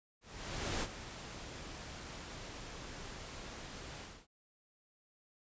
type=noise with ADSR envelope; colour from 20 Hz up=pink; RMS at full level=-36 dBFS; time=0.21-4.27 s; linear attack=610 ms; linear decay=48 ms; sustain=-11 dB; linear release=260 ms; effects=resampled to 16000 Hz